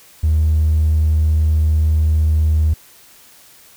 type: tone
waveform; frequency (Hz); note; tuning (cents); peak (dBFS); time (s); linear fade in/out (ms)
triangle; 77.78; D#2; 0; -8; 0.23-2.74; 10
effects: tanh soft clip ceiling -8 dBFS + white hiss -46 dBFS RMS until 3.76 s